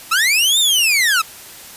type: linear two-way sweep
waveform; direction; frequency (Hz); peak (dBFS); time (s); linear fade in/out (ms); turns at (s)
sawtooth; up then down; 1244.5 to 3700 to 1244.5; -9; 0.11-1.22; 10; 0.59
effects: white hiss -37 dBFS RMS until 1.76 s + resampled to 32000 Hz